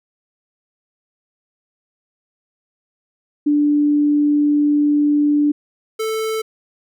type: tone pair in turn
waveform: sine / square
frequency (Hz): 293.7 / 440.1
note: D4 / A4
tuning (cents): 0 / 0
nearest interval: perfect fifth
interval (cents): 700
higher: second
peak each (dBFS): -12 / -20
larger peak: first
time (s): 3.46-5.52 / 5.99-6.42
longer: first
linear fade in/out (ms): 10
effects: none